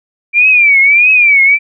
sine tone with vibrato, 2349 Hz, D7, in tune, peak -4 dBFS, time 0.33-1.59 s, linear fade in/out 50 ms, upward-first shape triangle, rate 1.6 Hz, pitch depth 160 cents each way, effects none

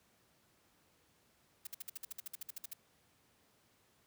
blue noise bursts, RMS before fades -43 dBFS, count 15, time 1.65-2.734 s, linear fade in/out 5 ms, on 20 ms, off 56 ms, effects pink hiss -71 dBFS RMS until 4.06 s + high-pass 80 Hz 12 dB/octave

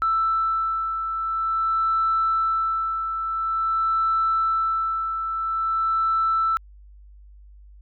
sine beating tone pair, 1325 / 1325.48 Hz, E6 / E6, +9 / +9 cents, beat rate 0.48 Hz, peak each -20 / -29 dBFS, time 0.02-6.57 s, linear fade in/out 0 ms, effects tanh soft clip ceiling -13 dBFS + added 50 Hz sine -44 dBFS peak until 7.81 s

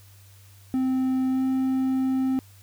triangle tone with pitch glide, 260 to 262.3 Hz, C4 to C4, -11 to +4 cents, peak -19 dBFS, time 0.74-2.39 s, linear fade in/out 0 ms, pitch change +15 cents, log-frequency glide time 1.29-1.42 s, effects added 98 Hz sine -49 dBFS peak until 2.62 s + white hiss -56 dBFS RMS until 2.62 s

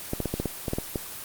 clicks, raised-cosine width 2 ms, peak -13 dBFS, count 10, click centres 0.134 / 0.203 / 0.257 / 0.34 / 0.4 / 0.457 / 0.682 / 0.734 / 0.785 / 0.958 s, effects white hiss -38 dBFS RMS until 1.24 s + Opus 24 kbps

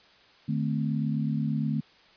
sine tone cluster, 151.5 / 219.8 / 258.7 Hz, D#3 / A3 / C4, -46 / -2 / -19 cents, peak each -28 / -29 / -33 dBFS, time 0.48-1.81 s, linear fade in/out 10 ms, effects white hiss -57 dBFS RMS until 2.16 s + resampled to 11025 Hz

